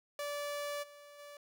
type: tone with level steps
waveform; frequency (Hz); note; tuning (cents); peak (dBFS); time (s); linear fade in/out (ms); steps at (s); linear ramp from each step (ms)
sawtooth; 580; D5; -22; -33 / -49 / -45; 0.19-1.37; 2; 0.82 / 1.18; 20
effects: none